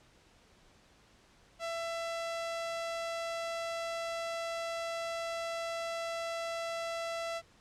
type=tone; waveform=sawtooth; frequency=668 Hz; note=E5; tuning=23 cents sharp; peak=-31 dBFS; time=1.59-7.42 s; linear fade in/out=50 ms; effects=pink hiss -63 dBFS RMS until 7.6 s + low-pass 7000 Hz 12 dB/octave